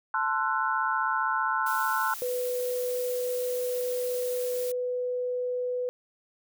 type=chord; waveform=sine; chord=F# half-diminished seventh; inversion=first; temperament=equal with one note detuned; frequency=880 / 1046.5 / 1344.7 / 1480 Hz; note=A5 / C6 / E6 / F#6; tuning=0 / 0 / +34 / 0 cents; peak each=-30 dBFS; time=0.14-2.14 s; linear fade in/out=2 ms
type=noise; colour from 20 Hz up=blue; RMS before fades=-39 dBFS; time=1.66-4.72 s; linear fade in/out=5 ms
type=tone; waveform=sine; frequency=496.8 Hz; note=B4; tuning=10 cents sharp; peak=-27 dBFS; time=2.22-5.89 s; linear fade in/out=0 ms
effects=none